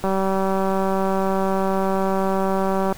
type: click train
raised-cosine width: 1 ms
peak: -9 dBFS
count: 555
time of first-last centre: 0.04-2.925 s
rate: 192 Hz
effects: pink hiss -42 dBFS RMS until 2.97 s